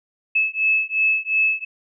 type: beating tone pair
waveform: sine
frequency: 2600 / 2602.8 Hz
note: E7 / E7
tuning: -24 / -23 cents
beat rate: 2.8 Hz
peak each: -20 dBFS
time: 0.35-1.65 s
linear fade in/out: 10 ms
effects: none